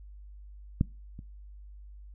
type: clicks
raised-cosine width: 5 ms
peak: -11 / -30 dBFS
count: 2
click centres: 0.811 / 1.191 s
effects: noise-tail reverb RT60 0.3 s tail -23 dB re dry + added 50 Hz sine -45 dBFS peak until 2.14 s